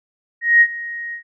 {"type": "tone with ADSR envelope", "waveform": "sine", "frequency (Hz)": 1876, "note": "A#6", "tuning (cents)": 11, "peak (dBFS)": -6, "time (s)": [0.41, 1.23], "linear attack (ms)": 200, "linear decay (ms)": 59, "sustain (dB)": -19, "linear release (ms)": 95, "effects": []}